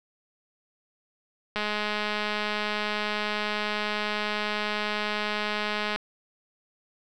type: click train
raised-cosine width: 0.3 ms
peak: -13 dBFS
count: 925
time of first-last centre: 1.56-5.96 s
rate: 210 Hz
effects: none